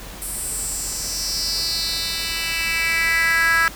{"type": "tone with high-pass filter sweep", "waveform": "10% pulse", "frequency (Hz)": 329.8, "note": "E4", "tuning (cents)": 1, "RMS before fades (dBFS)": -22, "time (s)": [0.22, 3.68], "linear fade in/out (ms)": 0, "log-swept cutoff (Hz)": [9900, 1500], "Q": 4, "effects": ["added 46 Hz sine -37 dBFS peak until 3.75 s", "pink hiss -37 dBFS RMS until 3.75 s"]}